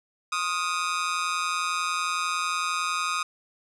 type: tone with amplitude modulation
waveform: sawtooth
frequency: 1244.5 Hz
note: D#6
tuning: in tune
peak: -18 dBFS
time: 0.32-3.23 s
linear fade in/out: 5 ms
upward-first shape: sine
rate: 171 Hz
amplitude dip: 80%
effects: resampled to 22050 Hz + 10-bit